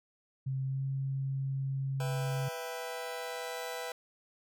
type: tone with pitch glide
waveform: sine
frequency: 133.2 to 135.37 Hz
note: C3 to C#3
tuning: +31 to -41 cents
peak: -31 dBFS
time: 0.46-2.49 s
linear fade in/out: 10 ms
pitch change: +28 cents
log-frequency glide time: 0.65-0.83 s
type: chord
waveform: sawtooth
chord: E minor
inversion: second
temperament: just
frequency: 494.4 / 659.3 / 791.1 Hz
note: B4 / E5 / G5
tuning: +2 / 0 / +16 cents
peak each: -36 / -39 / -40 dBFS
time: 2-3.92 s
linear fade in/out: 2 ms
effects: none